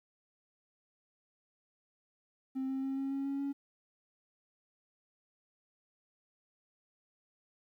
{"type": "tone with pitch steps", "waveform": "triangle", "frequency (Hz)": [264.1, 266.6, 269, 271.5, 274, 276.6, 279.2], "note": ["C4", "C4", "C4", "C#4", "C#4", "C#4", "C#4"], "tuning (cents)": [16, 33, 48, -36, -20, -4, 13], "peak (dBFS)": -30, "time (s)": [2.55, 3.53], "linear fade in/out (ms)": 20, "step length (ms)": 140, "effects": ["tanh soft clip ceiling -28 dBFS", "12-bit"]}